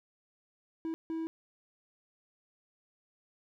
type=tone bursts at uneven times; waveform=triangle; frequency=324.7 Hz; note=E4; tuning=26 cents flat; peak=-31 dBFS; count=2; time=0.85-0.94 / 1.1-1.27 s; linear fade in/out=0 ms; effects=none